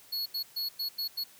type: tone bursts at uneven times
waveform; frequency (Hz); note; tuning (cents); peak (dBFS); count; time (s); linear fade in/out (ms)
square; 4359; C#8; -30; -31; 6; 0.12-0.26 / 0.34-0.43 / 0.56-0.69 / 0.79-0.89 / 0.98-1.08 / 1.17-1.24; 10
effects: white hiss -56 dBFS RMS until 1.39 s + high-pass 60 Hz 12 dB/octave